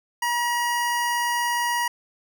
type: tone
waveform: 25% pulse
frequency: 957 Hz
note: A#5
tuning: 45 cents sharp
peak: -18 dBFS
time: 0.22-1.88 s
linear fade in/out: 5 ms
effects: none